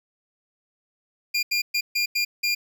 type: tone bursts at uneven times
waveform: 25% pulse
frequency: 2400 Hz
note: D7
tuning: 37 cents sharp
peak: -17 dBFS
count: 6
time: 1.34-1.43 / 1.51-1.62 / 1.74-1.81 / 1.95-2.06 / 2.15-2.25 / 2.43-2.55 s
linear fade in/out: 10 ms
effects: none